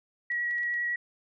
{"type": "tone with vibrato", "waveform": "sine", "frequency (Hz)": 1919, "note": "A#6", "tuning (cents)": 50, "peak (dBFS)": -27, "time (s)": [0.3, 0.96], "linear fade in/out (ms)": 5, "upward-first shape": "triangle", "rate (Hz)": 10, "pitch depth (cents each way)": 13}
{"type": "clicks", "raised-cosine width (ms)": 0.2, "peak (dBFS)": -36, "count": 5, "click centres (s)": [0.319, 0.511, 0.583, 0.633, 0.74]}
{"effects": []}